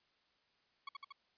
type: tone with echo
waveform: sawtooth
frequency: 1113 Hz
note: C#6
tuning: 7 cents sharp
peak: -38 dBFS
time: 0.87-0.89 s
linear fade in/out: 5 ms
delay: 78 ms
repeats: 3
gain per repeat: -2 dB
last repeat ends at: 1.124 s
effects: white hiss -75 dBFS RMS until 1.37 s + resampled to 11025 Hz